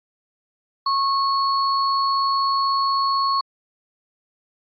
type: tone pair together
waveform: sine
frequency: 1096 / 4380 Hz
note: C#6 / C#8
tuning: -20 / -22 cents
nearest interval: 2 octaves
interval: 2398 cents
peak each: -18 / -26 dBFS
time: 0.86-3.41 s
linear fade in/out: 5 ms
effects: AAC 48 kbps